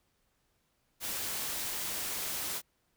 white noise, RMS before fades -36 dBFS, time 1-2.62 s, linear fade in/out 50 ms, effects pink hiss -75 dBFS RMS until 2.96 s

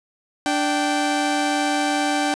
sawtooth tone pair together, 293.7 / 778.4 Hz, D4 / G5, 0 / -12 cents, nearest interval octave + perfect fourth, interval 1688 cents, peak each -18 dBFS, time 0.46-2.34 s, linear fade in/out 0 ms, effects resampled to 22050 Hz + 8-bit

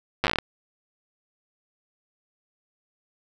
slowing click train, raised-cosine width 0.3 ms, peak -6 dBFS, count 10, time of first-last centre 0.24-0.386 s, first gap 8 ms, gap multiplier 1.17, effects none

